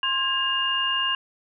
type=tone cluster; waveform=sine; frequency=1054 / 1630 / 2822 Hz; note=C6 / G#6 / F7; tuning=+12 / -33 / +17 cents; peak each=-28 / -29 / -23 dBFS; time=0.03-1.15 s; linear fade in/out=2 ms; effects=none